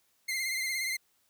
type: tone with vibrato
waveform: sawtooth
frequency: 2093 Hz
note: C7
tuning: in tune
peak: -27 dBFS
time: 0.28-0.97 s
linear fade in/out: 10 ms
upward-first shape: sine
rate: 17 Hz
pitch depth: 48 cents each way
effects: white hiss -71 dBFS RMS until 1.29 s